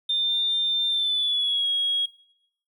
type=tone with pitch glide; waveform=triangle; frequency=3599 to 3300 Hz; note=A7 to G#7; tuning=+38 to -12 cents; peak=-18 dBFS; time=0.09-2.06 s; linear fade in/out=10 ms; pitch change=-150 cents; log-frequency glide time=0.88-1.66 s; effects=noise-tail reverb RT60 0.8 s tail -24 dB re dry + tanh soft clip ceiling -19 dBFS